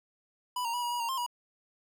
square tone with pitch steps, 990 / 928 / 973 / 958 / 966 / 929 / 1056 / 967 Hz, B5 / A#5 / B5 / A#5 / B5 / A#5 / C6 / B5, +4 / -8 / -26 / +47 / -39 / -6 / +16 / -37 cents, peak -31 dBFS, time 0.56-1.264 s, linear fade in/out 5 ms, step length 88 ms, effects none

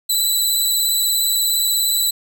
15% pulse tone with vibrato, 3974 Hz, B7, 10 cents sharp, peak -9 dBFS, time 0.09-2.11 s, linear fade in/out 10 ms, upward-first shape sine, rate 17 Hz, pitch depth 23 cents each way, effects none

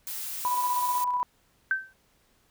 blue noise, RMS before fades -35 dBFS, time 0.07-1.04 s, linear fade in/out 0 ms
sine tone with tremolo, 987.8 Hz, B5, in tune, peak -23 dBFS, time 0.45-1.23 s, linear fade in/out 0 ms, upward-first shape square, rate 16 Hz, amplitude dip 30%
sine tone with exponential decay, 1551 Hz, G6, 19 cents flat, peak -19 dBFS, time 1.71-1.93 s, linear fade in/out 1 ms, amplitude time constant 47 ms
effects pink hiss -66 dBFS RMS until 2.5 s

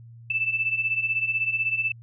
sine beating tone pair, 2630 / 2646 Hz, E7 / E7, -5 / +6 cents, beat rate 16 Hz, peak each -28 / -24 dBFS, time 0.3-1.92 s, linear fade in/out 5 ms, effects added 116 Hz sine -43 dBFS peak until 2.02 s

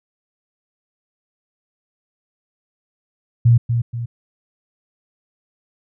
sine tone with echo, 118.1 Hz, A#2, 23 cents sharp, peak -8 dBFS, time 3.45-3.58 s, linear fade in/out 10 ms, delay 240 ms, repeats 2, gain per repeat -7 dB, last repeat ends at 4.06 s, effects none

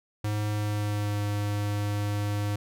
square tone with pitch glide, 105.2 to 103.09 Hz, G#2 to G#2, +23 to -12 cents, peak -27 dBFS, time 0.24-2.56 s, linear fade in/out 5 ms, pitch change -35 cents, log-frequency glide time 0.5-1.21 s, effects none

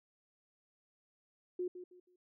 sine tone with echo, 360.3 Hz, F#4, 46 cents flat, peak -34 dBFS, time 1.59-1.68 s, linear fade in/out 5 ms, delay 160 ms, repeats 3, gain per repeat -11 dB, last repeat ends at 2.16 s, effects none

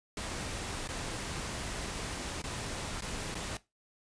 pink noise with dropouts, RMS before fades -38 dBFS, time 0.17-3.57 s, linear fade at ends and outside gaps 2 ms, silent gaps 0.876-0.888 / 2.419-2.439 / 3.008-3.021 / 3.345-3.352 s, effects noise-tail reverb RT60 0.2 s tail -17 dB re dry + resampled to 22050 Hz

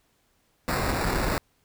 pink noise with sample-and-hold, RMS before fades -26 dBFS, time 0.68-1.38 s, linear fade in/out 0 ms, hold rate 3150 Hz, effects pink hiss -68 dBFS RMS until 1.64 s

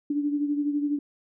sine beating tone pair, 289.7 / 301.7 Hz, D4 / D4, -24 / +47 cents, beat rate 12 Hz, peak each -24 / -32 dBFS, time 0.1-0.99 s, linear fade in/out 5 ms, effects none

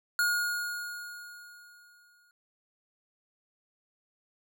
square tone with exponential decay, 1435 Hz, F6, 47 cents sharp, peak -24 dBFS, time 0.19-2.31 s, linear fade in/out 1 ms, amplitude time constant 460 ms, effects none

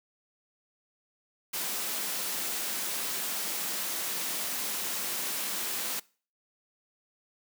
white high-pass noise, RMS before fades -33 dBFS, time 1.53-6 s, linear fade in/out 10 ms, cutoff 160 Hz, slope 48 dB/octave, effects noise-tail reverb RT60 0.4 s tail -23 dB re dry

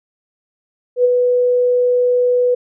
sine tone with ADSR envelope, 493.6 Hz, B4, 1 cent flat, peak -7 dBFS, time 0.96-2.55 s, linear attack 86 ms, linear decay 20 ms, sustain -4 dB, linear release 10 ms, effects none

